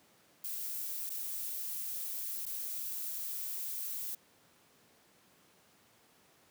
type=noise with dropouts; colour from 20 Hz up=violet; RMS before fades=-39 dBFS; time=0.44-4.15 s; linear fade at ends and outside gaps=5 ms; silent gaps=1.095-1.101 / 2.456-2.463 s; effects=pink hiss -65 dBFS RMS until 6.5 s + high-pass 150 Hz 12 dB/octave